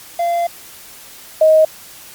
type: tone pair in turn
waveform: triangle / sine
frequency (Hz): 688 / 628.6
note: F5 / D#5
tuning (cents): -26 / +18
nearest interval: major second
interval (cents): 156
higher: first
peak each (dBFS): -12 / -6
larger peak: second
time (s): 0.19-0.47 / 1.41-1.65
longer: first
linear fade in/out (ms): 5
effects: white hiss -38 dBFS RMS until 2.14 s + MP3 96 kbps